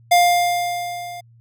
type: tone with level ramp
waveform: square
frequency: 703 Hz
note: F5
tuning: 11 cents sharp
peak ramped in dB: -10 to -32 dBFS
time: 0.11-1.21 s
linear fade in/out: 10 ms
effects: added 116 Hz sine -47 dBFS peak until 1.4 s